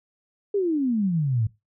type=exponential sweep; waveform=sine; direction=down; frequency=418.2 to 104 Hz; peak=-20 dBFS; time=0.54-1.47 s; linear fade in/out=5 ms; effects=noise-tail reverb RT60 0.2 s tail -18 dB re dry